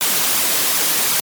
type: noise with flanger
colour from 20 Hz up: white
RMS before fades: -17 dBFS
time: 0.01-1.2 s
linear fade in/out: 0 ms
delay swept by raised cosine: 0.8 to 6.7 ms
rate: 2.7 Hz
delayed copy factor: +0.5
effects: high-pass 150 Hz 12 dB/octave + MP3 96 kbps